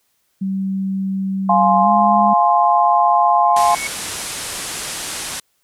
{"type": "tone with pitch glide", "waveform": "sine", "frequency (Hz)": [192.5, 206.3], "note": ["G3", "G#3"], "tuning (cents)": [-31, -11], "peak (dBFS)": -18, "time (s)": [0.41, 2.34], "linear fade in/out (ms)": 10, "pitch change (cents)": 120, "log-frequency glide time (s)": [1.82, 1.88]}
{"type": "chord", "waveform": "sine", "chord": "F minor", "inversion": "none", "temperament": "just", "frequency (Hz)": [698.5, 838.1, 1047.7], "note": ["F5", "Ab5", "C6"], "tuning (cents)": [0, 16, 2], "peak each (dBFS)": -15, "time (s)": [1.49, 3.75], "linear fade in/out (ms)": 5}
{"type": "tone with exponential growth", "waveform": "sine", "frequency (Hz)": 2217, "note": "C#7", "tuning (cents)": 0, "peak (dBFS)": -20, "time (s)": [3.44, 3.87], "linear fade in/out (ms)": 1, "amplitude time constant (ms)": 93}
{"type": "low-pass noise", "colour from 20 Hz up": "white", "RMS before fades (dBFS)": -27, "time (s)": [3.56, 5.4], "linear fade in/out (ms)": 5, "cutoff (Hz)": 11000, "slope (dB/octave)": 48}
{"effects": ["white hiss -65 dBFS RMS until 5.63 s"]}